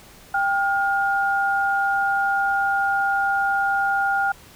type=tone pair together; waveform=sine; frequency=791 / 1420 Hz; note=G5 / F6; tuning=+15 / +28 cents; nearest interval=minor seventh; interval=1013 cents; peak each=-21 dBFS; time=0.34-4.32 s; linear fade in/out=5 ms; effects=pink hiss -47 dBFS RMS until 4.55 s